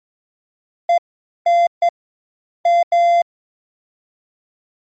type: tone bursts at uneven times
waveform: triangle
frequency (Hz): 689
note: F5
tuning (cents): -24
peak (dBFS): -8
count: 5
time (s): 0.89-0.98 / 1.46-1.67 / 1.82-1.89 / 2.65-2.83 / 2.92-3.22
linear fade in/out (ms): 5
effects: MP3 32 kbps